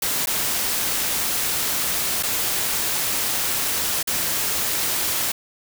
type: noise with dropouts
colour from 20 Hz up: white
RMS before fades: -23 dBFS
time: 0.02-5.32 s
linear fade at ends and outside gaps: 5 ms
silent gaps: 0.258-0.271 / 2.227-2.233 / 4.029-4.073 s
effects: none